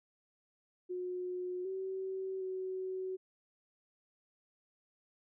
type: tone with pitch steps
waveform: sine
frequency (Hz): 362.3 / 380.5 / 374.8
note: F#4 / F#4 / F#4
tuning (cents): -36 / +48 / +22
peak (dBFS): -36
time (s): 0.89-3.17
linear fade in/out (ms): 20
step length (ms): 760
effects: none